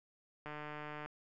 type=click train; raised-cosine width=0.5 ms; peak=-30 dBFS; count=91; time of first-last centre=0.46-1.06 s; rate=150 Hz; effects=none